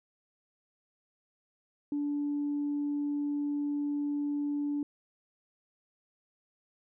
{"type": "tone", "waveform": "sine", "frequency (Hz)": 290, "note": "D4", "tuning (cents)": -22, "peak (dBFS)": -28, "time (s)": [1.92, 4.83], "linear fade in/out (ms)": 2, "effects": ["tanh soft clip ceiling -25 dBFS"]}